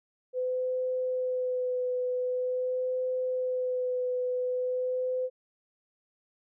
sine tone with vibrato, 505 Hz, B4, 39 cents sharp, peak -27 dBFS, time 0.33-5.3 s, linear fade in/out 50 ms, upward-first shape sine, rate 0.45 Hz, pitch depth 16 cents each way, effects none

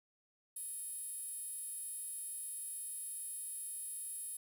10% pulse tone with high-pass filter, 622.3 Hz, D#5, in tune, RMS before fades -44 dBFS, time 0.56-4.37 s, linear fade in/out 5 ms, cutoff 11000 Hz, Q 8.4, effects none

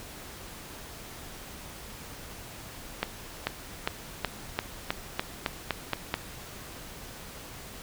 accelerating click train, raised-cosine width 0.3 ms, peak -10 dBFS, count 11, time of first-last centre 3.03-6.141 s, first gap 440 ms, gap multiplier 0.92, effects pink hiss -44 dBFS RMS until 7.82 s

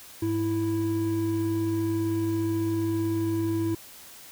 triangle tone pair together, 103.83 / 329.6 Hz, G#2 / E4, 0 / 0 cents, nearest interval octave + minor sixth, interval 2000 cents, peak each -28 / -23 dBFS, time 0.22-3.75 s, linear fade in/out 5 ms, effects white hiss -47 dBFS RMS until 4.31 s

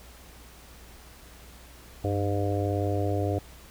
harmonic tone with a mistuned harmonic, 101.5 Hz, G#2, 39 cents flat, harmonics 1 / 3 / 4 / 5 / 6 / 7, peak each -27 / -32 / -33 / -34 / -35 / -35 dBFS, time 2.04-3.39 s, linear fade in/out 5 ms, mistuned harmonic 1, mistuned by -88 cents, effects added 60 Hz sine -50 dBFS peak until 3.7 s + pink hiss -51 dBFS RMS until 3.7 s

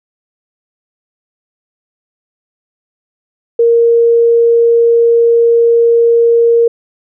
sine tone, 466.2 Hz, A#4, in tune, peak -5 dBFS, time 3.59-6.68 s, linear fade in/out 5 ms, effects none

